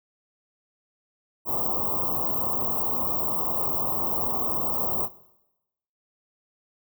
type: band-stop noise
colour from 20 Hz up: white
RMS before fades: -26 dBFS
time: 1.45-5.09 s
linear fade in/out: 50 ms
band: 1200 to 16000 Hz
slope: 96 dB/octave
effects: noise-tail reverb RT60 0.9 s tail -18 dB re dry + high-pass 60 Hz 12 dB/octave